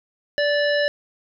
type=harmonic tone with a mistuned harmonic; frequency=583 Hz; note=D5; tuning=13 cents flat; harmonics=1 / 3 / 5 / 7 / 9; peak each=-19 / -23 / -31 / -32 / -33 dBFS; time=0.38-0.88 s; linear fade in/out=0 ms; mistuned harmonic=7; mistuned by=-29 cents; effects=none